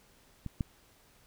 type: clicks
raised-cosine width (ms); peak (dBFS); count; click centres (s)
5; -25 / -18; 2; 0.463 / 0.608
effects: pink hiss -63 dBFS RMS until 1.26 s